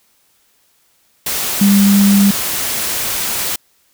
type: tone in noise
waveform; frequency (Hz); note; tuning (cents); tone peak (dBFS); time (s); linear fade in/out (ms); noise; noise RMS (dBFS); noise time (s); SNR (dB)
sine; 200; G3; +35; -7; 1.61-2.31; 5; white; -19; 1.26-3.56; +9
effects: white hiss -57 dBFS RMS until 3.93 s